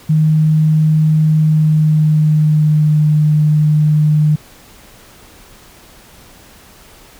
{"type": "tone with pitch glide", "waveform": "sine", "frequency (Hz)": [155.56, 151.92], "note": ["D#3", "D#3"], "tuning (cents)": [0, -41], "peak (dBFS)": -8, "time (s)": [0.09, 4.36], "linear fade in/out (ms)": 10, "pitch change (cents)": -41, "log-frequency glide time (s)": [1.35, 3.02], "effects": ["pink hiss -42 dBFS RMS until 7.19 s"]}